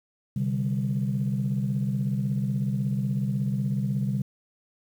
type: chord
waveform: sine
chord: C suspended second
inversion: none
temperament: just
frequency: 130.81 / 147.16 / 196.22 Hz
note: C3 / D3 / G3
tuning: 0 / +4 / +2 cents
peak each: -26 / -30 / -27 dBFS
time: 0.36-4.22 s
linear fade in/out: 5 ms
effects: tanh soft clip ceiling -17 dBFS + 9-bit